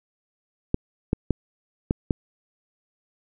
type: clicks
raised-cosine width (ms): 3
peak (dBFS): -7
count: 5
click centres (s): 0.744 / 1.131 / 1.307 / 1.909 / 2.108
effects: none